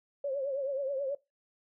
sine tone with vibrato, 548 Hz, C#5, 20 cents flat, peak -30 dBFS, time 0.24-1.15 s, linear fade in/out 5 ms, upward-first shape triangle, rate 9.3 Hz, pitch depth 97 cents each way, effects noise-tail reverb RT60 0.2 s tail -19 dB re dry

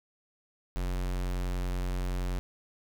square tone, 45.27 Hz, F#1, 37 cents flat, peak -30 dBFS, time 0.76-2.39 s, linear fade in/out 0 ms, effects none

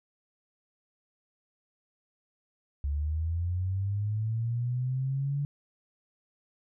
sine linear sweep, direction up, 69.6 to 144.2 Hz, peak -27 dBFS, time 2.84-5.45 s, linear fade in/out 0 ms, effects none

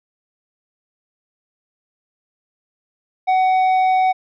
sine tone with tanh clipping, 749 Hz, F#5, 21 cents sharp, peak -14 dBFS, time 3.27-4.13 s, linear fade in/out 20 ms, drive 7 dB, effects none

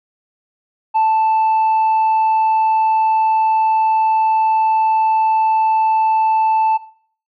sine tone with tanh clipping, 880 Hz, A5, in tune, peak -12 dBFS, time 0.94-6.78 s, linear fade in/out 20 ms, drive 1 dB, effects noise-tail reverb RT60 0.5 s tail -17 dB re dry

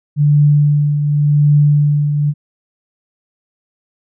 sine tone with tremolo, 146.83 Hz, D3, in tune, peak -6 dBFS, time 0.16-2.34 s, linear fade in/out 50 ms, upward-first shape triangle, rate 0.89 Hz, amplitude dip 55%, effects none

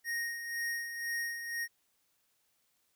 square tone with tremolo, 1864.7 Hz, A#6, in tune, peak -33 dBFS, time 0.04-1.68 s, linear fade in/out 50 ms, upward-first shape sine, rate 2 Hz, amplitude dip 55%, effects white hiss -75 dBFS RMS until 2.95 s

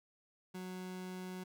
30% pulse tone, 184.1 Hz, F#3, 8 cents flat, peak -40 dBFS, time 0.54-1.44 s, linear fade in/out 10 ms, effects none

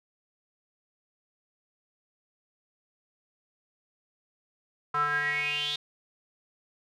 square tone with band-pass filter sweep, 146.83 Hz, D3, in tune, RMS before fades -29 dBFS, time 4.94-5.76 s, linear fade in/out 5 ms, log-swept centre 1200 to 3700 Hz, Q 9.4, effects none

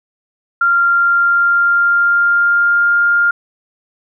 sine tone with pitch glide, 1388 to 1404.9 Hz, F6 to F6, -11 to +10 cents, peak -9 dBFS, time 0.61-3.31 s, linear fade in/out 5 ms, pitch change +21 cents, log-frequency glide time 0.81-2.95 s, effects none

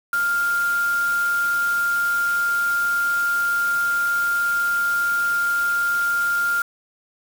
sine tone in noise, 1400 Hz, F6, 4 cents sharp, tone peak -18 dBFS, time 0.13-6.62 s, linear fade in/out 2 ms, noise white, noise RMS -35 dBFS, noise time 0.13-6.62 s, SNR +14 dB, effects none

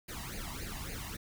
pink noise with flanger, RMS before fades -41 dBFS, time 0.08-1.17 s, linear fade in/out 10 ms, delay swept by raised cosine 0.44 to 1.07 ms, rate 3.6 Hz, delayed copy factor +0.8, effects none

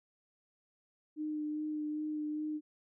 sine tone with vibrato, 303.6 Hz, D#4, 42 cents flat, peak -34 dBFS, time 1.16-2.61 s, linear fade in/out 50 ms, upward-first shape sine, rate 2.5 Hz, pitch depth 15 cents each way, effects none

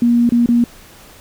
sine tone with dropouts, 237.7 Hz, A#3, 34 cents sharp, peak -9 dBFS, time 0.02-0.64 s, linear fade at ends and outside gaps 2 ms, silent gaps 0.292-0.321 / 0.46-0.488 s, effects pink hiss -42 dBFS RMS until 1.2 s

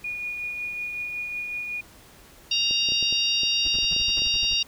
sine tone with tremolo, 2448 Hz, D#7, 29 cents flat, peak -27 dBFS, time 0.04-1.81 s, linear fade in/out 5 ms, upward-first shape triangle, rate 5.4 Hz, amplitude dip 35%
harmonic tone, 932.3 Hz, A#5, in tune, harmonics 3 / 4 / 5 / 6, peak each -24 / -26 / -28 / -30 dBFS, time 2.51-4.63 s, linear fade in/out 5 ms
clicks, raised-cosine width 2 ms, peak -25 dBFS, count 9, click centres 2.71 / 2.888 / 2.921 / 3.027 / 3.126 / 3.434 / 3.787 / 3.964 / 4.22 s
brown noise bursts, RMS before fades -36 dBFS, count 11, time 3.65-4.539 s, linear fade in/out 2 ms, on 29 ms, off 57 ms
effects pink hiss -51 dBFS RMS until 4.67 s

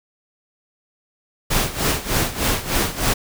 pink noise with tremolo, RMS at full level -18 dBFS, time 1.5-3.14 s, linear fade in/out 10 ms, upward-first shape sine, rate 3.3 Hz, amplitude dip 80%, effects none

